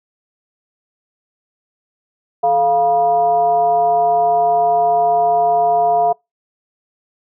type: tone with frequency modulation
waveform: sine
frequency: 698.5 Hz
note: F5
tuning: in tune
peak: -11 dBFS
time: 2.43-6.13 s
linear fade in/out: 10 ms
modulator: 266 Hz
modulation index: 0.6
effects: noise-tail reverb RT60 0.2 s tail -26 dB re dry